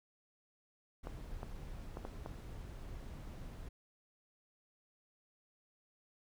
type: noise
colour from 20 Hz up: brown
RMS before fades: -47 dBFS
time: 1.03-3.69 s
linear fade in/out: 10 ms
type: clicks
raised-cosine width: 1 ms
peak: -29 dBFS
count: 5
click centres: 1.071 / 1.431 / 1.971 / 2.051 / 2.261 s
effects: none